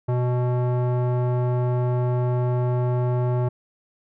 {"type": "tone with low-pass filter", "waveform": "square", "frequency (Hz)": 123.7, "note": "B2", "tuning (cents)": 3, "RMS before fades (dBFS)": -22, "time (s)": [0.08, 3.49], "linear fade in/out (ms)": 10, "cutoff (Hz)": 830, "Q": 1.3, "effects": []}